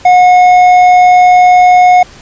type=tone with hard clipping; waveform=triangle; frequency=725 Hz; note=F#5; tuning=35 cents flat; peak=-3 dBFS; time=0.05-2.03 s; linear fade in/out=5 ms; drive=9 dB; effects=pink hiss -35 dBFS RMS until 2.21 s + resampled to 16000 Hz